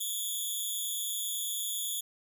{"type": "tone with amplitude modulation", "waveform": "5% pulse", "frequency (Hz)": 3438, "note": "A7", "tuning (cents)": -41, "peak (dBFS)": -20, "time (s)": [0, 2.01], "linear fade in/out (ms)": 10, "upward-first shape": "sine", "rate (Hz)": 212, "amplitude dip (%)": 100, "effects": []}